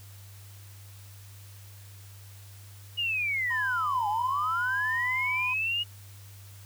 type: linear two-way sweep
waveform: sine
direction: down then up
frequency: 2900 to 804 to 2900 Hz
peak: -26 dBFS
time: 2.97-5.84 s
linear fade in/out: 20 ms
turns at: 4.08 s
type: tone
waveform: triangle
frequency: 1010 Hz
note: B5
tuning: 39 cents sharp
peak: -31 dBFS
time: 3.5-5.54 s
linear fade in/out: 10 ms
effects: added 99 Hz sine -46 dBFS peak until 6.65 s + white hiss -54 dBFS RMS until 6.65 s